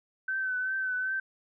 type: tone with vibrato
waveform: sine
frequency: 1526 Hz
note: G6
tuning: 47 cents flat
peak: -28 dBFS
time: 0.28-1.2 s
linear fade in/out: 5 ms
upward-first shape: triangle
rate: 2.6 Hz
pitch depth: 40 cents each way
effects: none